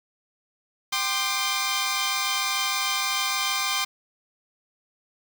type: chord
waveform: 10% pulse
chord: G suspended fourth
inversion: none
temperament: equal with one note detuned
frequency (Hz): 784 / 1046.5 / 1199.3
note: G5 / C6 / D6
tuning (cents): 0 / 0 / +36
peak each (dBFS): -23 / -19 / -19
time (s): 0.92-3.85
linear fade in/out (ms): 10
effects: 7-bit